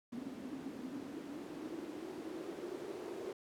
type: noise with band-pass filter sweep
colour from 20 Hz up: white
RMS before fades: -45 dBFS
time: 0.12-3.33 s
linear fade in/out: 5 ms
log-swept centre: 250 to 390 Hz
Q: 5.6
effects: none